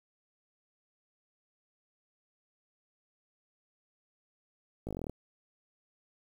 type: slowing click train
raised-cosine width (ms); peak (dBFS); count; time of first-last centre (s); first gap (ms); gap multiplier
2; -25; 11; 4.87-5.096; 18; 1.05
effects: 9-bit